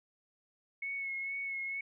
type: tone with vibrato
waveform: sine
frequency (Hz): 2193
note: C#7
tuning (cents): -19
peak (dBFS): -35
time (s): 0.82-1.81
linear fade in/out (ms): 5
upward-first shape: sine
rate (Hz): 2.2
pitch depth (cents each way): 25
effects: none